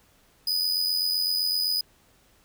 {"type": "tone with amplitude modulation", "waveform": "45% pulse", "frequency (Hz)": 4978, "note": "D#8", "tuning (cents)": 0, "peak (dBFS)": -20, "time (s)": [0.47, 1.81], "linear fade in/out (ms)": 5, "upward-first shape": "sine", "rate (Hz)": 87.8, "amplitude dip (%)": 55, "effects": ["pink hiss -61 dBFS RMS until 2.44 s"]}